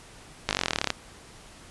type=slowing click train; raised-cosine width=0.2 ms; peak=-6 dBFS; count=18; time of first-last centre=0.49-0.903 s; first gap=19 ms; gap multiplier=1.03; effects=pink hiss -49 dBFS RMS until 1.7 s + resampled to 24000 Hz